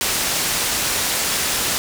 white low-pass noise, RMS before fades -21 dBFS, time 0.01-1.78 s, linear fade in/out 0 ms, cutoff 9900 Hz, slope 12 dB/octave, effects none

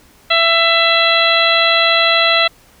harmonic tone, 667 Hz, E5, 20 cents sharp, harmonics 1 / 2 / 3 / 4 / 5 / 6, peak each -17 / -17 / -17 / -17 / -17 / -17 dBFS, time 0.3-2.48 s, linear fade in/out 10 ms, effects pink hiss -48 dBFS RMS until 2.8 s

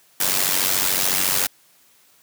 white noise with amplitude modulation, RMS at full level -17 dBFS, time 0.2-1.47 s, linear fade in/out 5 ms, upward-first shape sine, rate 93.9 Hz, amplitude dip 75%, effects white hiss -56 dBFS RMS until 2.22 s + high-pass 100 Hz 12 dB/octave

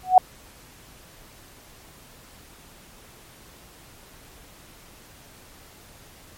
sine tone with exponential growth, 740 Hz, F#5, in tune, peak -4 dBFS, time 0.03-0.18 s, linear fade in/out 2 ms, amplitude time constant 31 ms, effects pink hiss -49 dBFS RMS until 6.37 s + MP3 64 kbps

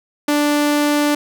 sawtooth tone, 293.7 Hz, D4, in tune, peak -10 dBFS, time 0.28-1.15 s, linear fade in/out 5 ms, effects none

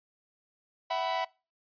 45% pulse chord, E suspended second, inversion none, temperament equal with one note detuned, 659.3 / 752.9 / 987.8 Hz, E5 / F#5 / B5, 0 / +30 / 0 cents, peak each -33 dBFS, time 0.9-1.25 s, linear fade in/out 10 ms, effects noise-tail reverb RT60 0.3 s tail -23 dB re dry + resampled to 11025 Hz

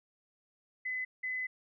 sine tone bursts at uneven times, 2019 Hz, B6, 38 cents sharp, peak -33 dBFS, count 2, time 0.85-1.05 / 1.23-1.47 s, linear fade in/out 10 ms, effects none

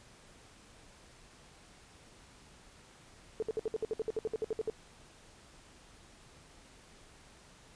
sine tone bursts, 440 Hz, A4, in tune, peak -30 dBFS, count 16, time 3.4-4.699 s, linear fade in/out 0 ms, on 24 ms, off 61 ms, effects pink hiss -58 dBFS RMS until 7.75 s + resampled to 22050 Hz

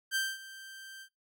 sawtooth tone with ADSR envelope, 1568 Hz, G6, in tune, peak -24 dBFS, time 0.11-1.09 s, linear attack 46 ms, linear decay 220 ms, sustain -18 dB, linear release 75 ms, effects noise-tail reverb RT60 0.2 s tail -23 dB re dry

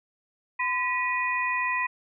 sine tone cluster, 1012 / 1939 / 2475 Hz, B5 / B6 / D#7, +42 / -32 / -10 cents, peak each -28 / -28 / -30 dBFS, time 0.59-1.87 s, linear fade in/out 10 ms, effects none

